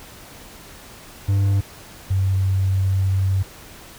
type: tone pair in turn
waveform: triangle / sine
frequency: 99 / 95.58 Hz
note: G2 / G2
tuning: +18 / -43 cents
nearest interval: minor second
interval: 61 cents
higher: first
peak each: -13 / -16 dBFS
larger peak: first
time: 1.28-1.61 / 2.1-3.43 s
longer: second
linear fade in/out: 10 ms
effects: pink hiss -42 dBFS RMS until 3.98 s